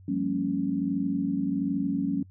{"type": "chord", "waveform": "sine", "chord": "G half-diminished seventh", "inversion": "third", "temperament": "equal with one note detuned", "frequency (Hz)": [174.61, 196, 228.5, 277.2], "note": ["F3", "G3", "Bb3", "Db4"], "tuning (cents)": [0, 0, -34, 0], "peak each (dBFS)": [-33, -31, -33, -27], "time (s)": [0.08, 2.23], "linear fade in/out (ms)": 5, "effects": ["noise-tail reverb RT60 0.1 s tail -24 dB re dry", "added 94 Hz sine -48 dBFS peak until 2.3 s"]}